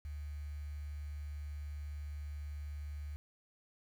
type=tone with quantisation; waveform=sine; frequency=73.42 Hz; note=D2; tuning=in tune; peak=-40 dBFS; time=0.05-3.16 s; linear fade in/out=0 ms; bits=10; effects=none

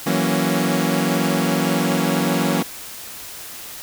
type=chord; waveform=sawtooth; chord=F# dominant seventh; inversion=third; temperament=equal with one note detuned; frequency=164.81 / 186.5 / 233.1 / 277.2 Hz; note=E3 / F#3 / A#3 / C#4; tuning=0 / +14 / 0 / 0 cents; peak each=-19 dBFS; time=0.06-2.63 s; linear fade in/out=10 ms; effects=white hiss -35 dBFS RMS until 3.82 s

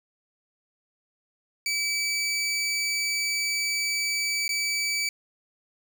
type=tone with dropouts; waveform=20% pulse; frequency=2300 Hz; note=D7; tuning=37 cents flat; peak=-20 dBFS; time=1.66-5.09 s; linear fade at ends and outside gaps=2 ms; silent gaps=4.48-4.491 s; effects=none

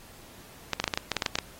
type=clicks; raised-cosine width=0.2 ms; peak=-8 dBFS; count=12; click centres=0.733 / 0.8 / 0.841 / 0.878 / 0.938 / 0.975 / 1.117 / 1.167 / 1.222 / 1.262 / 1.355 / 1.387 s; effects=pink hiss -51 dBFS RMS until 1.59 s + AAC 48 kbps

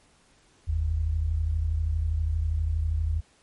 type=tone pair together; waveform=sine; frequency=47.17 / 79.6 Hz; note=F#1 / D#2; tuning=+34 / +40 cents; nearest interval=major sixth; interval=906 cents; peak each=-29 / -24 dBFS; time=0.67-3.21 s; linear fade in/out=20 ms; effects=pink hiss -61 dBFS RMS until 3.42 s + MP3 48 kbps

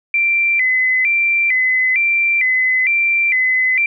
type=tone with vibrato; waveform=sine; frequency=2186 Hz; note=C#7; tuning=25 cents flat; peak=-12 dBFS; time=0.14-3.86 s; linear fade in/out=2 ms; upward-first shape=square; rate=1.1 Hz; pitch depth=130 cents each way; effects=none

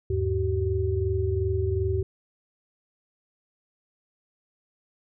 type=tone cluster; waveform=sine; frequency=80 / 102.7 / 381.6 Hz; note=D#2 / G#2 / G4; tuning=+49 / -19 / -47 cents; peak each=-27 dBFS; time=0.1-2.03 s; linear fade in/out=5 ms; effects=none

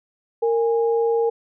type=tone pair together; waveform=sine; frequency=461.3 / 822 Hz; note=A#4 / G#5; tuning=-18 / -18 cents; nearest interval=minor seventh; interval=1000 cents; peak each=-17 / -27 dBFS; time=0.42-1.3 s; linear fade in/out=10 ms; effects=none

